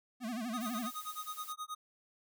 square tone with vibrato, 233.1 Hz, A#3, in tune, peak -37 dBFS, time 0.2-0.91 s, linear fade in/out 50 ms, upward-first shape sine, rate 12 Hz, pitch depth 150 cents each way
square tone with tremolo, 1244.5 Hz, D#6, in tune, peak -38 dBFS, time 0.53-1.75 s, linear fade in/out 10 ms, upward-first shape sine, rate 9.4 Hz, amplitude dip 100%
blue noise, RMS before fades -49 dBFS, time 0.6-1.53 s, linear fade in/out 10 ms
effects none

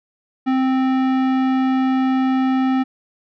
sine tone with tanh clipping, 261.6 Hz, C4, in tune, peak -17 dBFS, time 0.46-2.84 s, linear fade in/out 20 ms, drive 17 dB, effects none

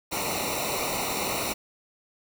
pink noise with comb filter, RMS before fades -29 dBFS, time 0.11-1.54 s, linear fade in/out 20 ms, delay 0.61 ms, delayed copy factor -0.9, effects none

